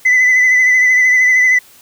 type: tone with vibrato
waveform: sine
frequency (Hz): 2011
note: B6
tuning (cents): +31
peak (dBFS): -5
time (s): 0.05-1.59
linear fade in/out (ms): 10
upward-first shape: sine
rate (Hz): 13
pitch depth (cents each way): 32
effects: tanh soft clip ceiling -6 dBFS + white hiss -44 dBFS RMS until 1.81 s